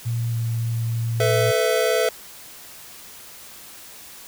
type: tone with pitch glide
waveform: sine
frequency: 116.54 to 115 Hz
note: A#2 to A#2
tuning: 0 to -23 cents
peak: -21 dBFS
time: 0.05-1.52 s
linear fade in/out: 20 ms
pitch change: -23 cents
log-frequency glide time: 0.3-0.36 s
type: chord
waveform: square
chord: A suspended second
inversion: none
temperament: equal with one note detuned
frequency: 440 / 502.5 / 659.3 Hz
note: A4 / B4 / E5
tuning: 0 / +30 / 0 cents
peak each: -23 dBFS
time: 1.2-2.09 s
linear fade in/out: 2 ms
effects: white hiss -42 dBFS RMS until 4.27 s